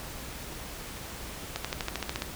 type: accelerating click train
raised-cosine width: 0.2 ms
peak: -13 dBFS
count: 10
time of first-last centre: 1.56-2.221 s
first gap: 86 ms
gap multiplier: 0.96
effects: added 60 Hz sine -48 dBFS peak until 2.35 s + pink hiss -41 dBFS RMS until 2.35 s